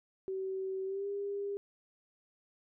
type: tone with pitch glide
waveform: sine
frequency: 381.4 to 402 Hz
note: G4 to G4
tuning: -47 to +44 cents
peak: -34 dBFS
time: 0.28-1.57 s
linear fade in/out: 0 ms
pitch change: +91 cents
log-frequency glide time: 0.85-1.07 s
effects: none